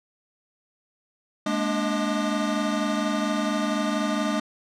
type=tone cluster; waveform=square; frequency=211.8 / 236.1 / 292.3 / 623 / 1206 Hz; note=G#3 / A#3 / D4 / D#5 / D6; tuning=+34 / +22 / -8 / +2 / +46 cents; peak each=-28 / -33 / -29 / -32 / -33 dBFS; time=1.46-4.4 s; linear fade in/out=5 ms; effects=low-pass 7000 Hz 12 dB/octave